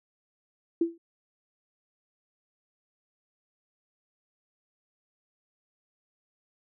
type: tone with exponential decay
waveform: sine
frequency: 335.2 Hz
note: E4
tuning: 29 cents sharp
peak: -18 dBFS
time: 0.81-0.98 s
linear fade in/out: 5 ms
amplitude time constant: 36 ms
effects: none